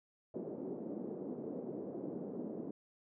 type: band-pass noise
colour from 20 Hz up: white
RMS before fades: -43 dBFS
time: 0.34-2.71 s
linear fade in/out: 5 ms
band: 190 to 440 Hz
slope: 24 dB/octave
effects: none